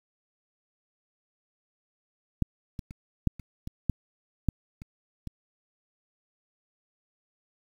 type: clicks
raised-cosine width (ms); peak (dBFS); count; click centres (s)
5; -11 / -23 / -30 / -10 / -30 / -23 / -12 / -11 / -30 / -23; 10; 2.423 / 2.792 / 2.909 / 3.273 / 3.397 / 3.674 / 3.897 / 4.487 / 4.819 / 5.273
effects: 8-bit